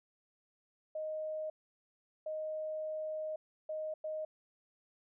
sine tone bursts at uneven times, 622.3 Hz, D#5, in tune, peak -36 dBFS, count 4, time 0.95-1.5 / 2.26-3.36 / 3.69-3.94 / 4.04-4.25 s, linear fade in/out 5 ms, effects none

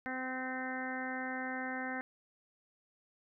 harmonic tone with a mistuned harmonic, 257.8 Hz, C4, 26 cents flat, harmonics 1 / 2 / 3 / 4 / 5 / 6 / 7 / 8, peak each -41 / -46 / -43 / -51 / -50 / -43 / -43 / -48 dBFS, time 0.06-2.01 s, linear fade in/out 0 ms, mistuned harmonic 7, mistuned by +16 cents, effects none

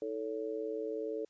sine tone with amplitude modulation, 440.7 Hz, A4, 3 cents sharp, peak -30 dBFS, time 0.02-1.25 s, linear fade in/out 2 ms, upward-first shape sine, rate 121 Hz, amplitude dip 100%, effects white hiss -75 dBFS RMS until 1.29 s + resampled to 16000 Hz

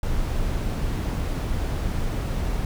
brown noise, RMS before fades -25 dBFS, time 0.03-2.65 s, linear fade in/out 2 ms, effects none

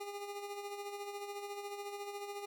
25% pulse tone with tremolo, 405.8 Hz, G#4, 40 cents flat, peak -36 dBFS, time 0-2.46 s, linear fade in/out 10 ms, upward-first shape sine, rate 14 Hz, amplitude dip 50%, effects none

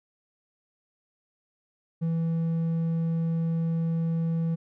sine tone with hard clipping, 164.81 Hz, E3, in tune, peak -25 dBFS, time 2.01-4.56 s, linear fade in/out 20 ms, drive 3 dB, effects none

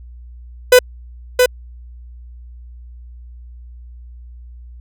45% pulse tone with echo, 500 Hz, B4, 21 cents sharp, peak -4 dBFS, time 0.72-0.79 s, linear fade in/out 5 ms, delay 670 ms, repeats 1, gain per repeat -4 dB, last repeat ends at 1.46 s, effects added 60 Hz sine -34 dBFS peak until 4.8 s

